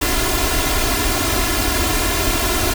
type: noise with comb filter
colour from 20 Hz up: pink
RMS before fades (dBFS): -18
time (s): 0.01-2.74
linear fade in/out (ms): 10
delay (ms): 2.9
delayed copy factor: +1
effects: none